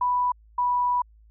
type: tone pair in turn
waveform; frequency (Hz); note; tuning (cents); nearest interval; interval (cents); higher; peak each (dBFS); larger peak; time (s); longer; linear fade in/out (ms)
sine; 987.8 / 982.1; B5 / B5; 0 / -10; unison; 10; first; -20; neither; 0.01-0.32 / 0.58-1.02; second; 5
effects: added 54 Hz sine -51 dBFS peak until 1.3 s